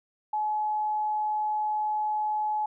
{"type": "tone", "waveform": "sine", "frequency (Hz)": 851, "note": "G#5", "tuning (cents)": 42, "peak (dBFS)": -25, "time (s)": [0.33, 2.66], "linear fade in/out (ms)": 5, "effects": []}